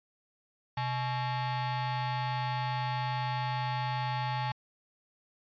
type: ring-modulated tone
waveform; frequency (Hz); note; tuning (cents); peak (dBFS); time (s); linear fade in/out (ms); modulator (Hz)
45% pulse; 492.4; B4; -5; -27; 0.77-4.52; 5; 364
effects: resampled to 11025 Hz